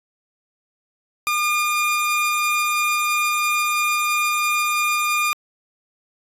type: tone pair together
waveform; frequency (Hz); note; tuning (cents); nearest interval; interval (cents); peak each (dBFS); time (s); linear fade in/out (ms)
45% pulse; 1209 / 2421; D6 / D#7; +50 / -48; octave; 1202; -21; 1.27-5.33; 0
effects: resampled to 32000 Hz